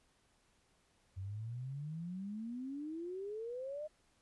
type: exponential sweep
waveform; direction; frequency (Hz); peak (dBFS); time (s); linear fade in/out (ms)
sine; up; 91.8 to 622.3; -40; 1.16-3.88; 20
effects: pink hiss -73 dBFS RMS until 4.21 s + resampled to 24000 Hz